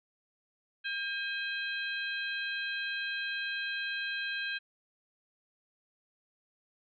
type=harmonic tone with a mistuned harmonic; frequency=802 Hz; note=G5; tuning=39 cents sharp; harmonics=2 / 3 / 4 / 5; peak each=-35 / -39 / -41 / -43 dBFS; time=0.84-4.59 s; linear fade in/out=20 ms; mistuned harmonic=3; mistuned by=+89 cents; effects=none